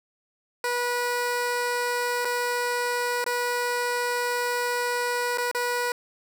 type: tone with dropouts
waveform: 15% pulse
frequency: 486.9 Hz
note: B4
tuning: 25 cents flat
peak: -18 dBFS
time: 0.64-5.92 s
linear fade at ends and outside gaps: 2 ms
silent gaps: 2.248-2.252 / 3.242-3.263 / 5.375-5.382 / 5.514-5.548 s
effects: none